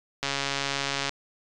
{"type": "click train", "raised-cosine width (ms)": 0.2, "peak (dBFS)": -10, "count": 121, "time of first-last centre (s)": [0.23, 1.093], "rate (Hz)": 139, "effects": ["resampled to 24000 Hz"]}